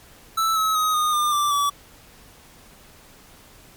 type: tone with pitch steps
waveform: square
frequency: 1318.5 / 1288.4 / 1259 / 1230.2 / 1202.1 / 1174.6 / 1147.8 Hz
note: E6 / E6 / D#6 / D#6 / D6 / D6 / D6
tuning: 0 / -40 / +20 / -20 / +40 / 0 / -40 cents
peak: -19 dBFS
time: 0.37-1.7 s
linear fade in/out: 10 ms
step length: 190 ms
effects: pink hiss -49 dBFS RMS until 3.76 s + MP3 96 kbps